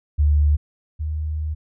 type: tone pair in turn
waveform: sine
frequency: 73.9 / 77.03 Hz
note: D2 / D#2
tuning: +11 / -17 cents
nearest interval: minor second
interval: 72 cents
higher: second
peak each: -13 / -22 dBFS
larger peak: first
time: 0.18-0.57 / 0.99-1.55 s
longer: second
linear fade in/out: 20 ms
effects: none